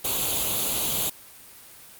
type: noise with comb filter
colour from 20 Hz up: white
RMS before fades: -25 dBFS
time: 0.04-1.1 s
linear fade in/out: 10 ms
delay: 0.28 ms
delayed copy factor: +0.7
effects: white hiss -47 dBFS RMS until 1.99 s + Opus 32 kbps